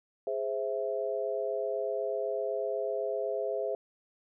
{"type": "chord", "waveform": "sine", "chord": "Ab augmented", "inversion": "none", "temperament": "equal", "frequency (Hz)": [415.3, 523.3, 659.3], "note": ["Ab4", "C5", "E5"], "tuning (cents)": [0, 0, 0], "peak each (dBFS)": -34, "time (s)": [0.27, 3.75], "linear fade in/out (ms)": 2, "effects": []}